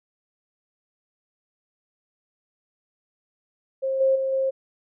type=tone with level steps; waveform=sine; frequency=533 Hz; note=C5; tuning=32 cents sharp; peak=-22 / -16 / -22 / -20 dBFS; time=3.82-4.51 s; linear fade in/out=20 ms; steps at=4 / 4.15 / 4.32 s; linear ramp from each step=10 ms; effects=none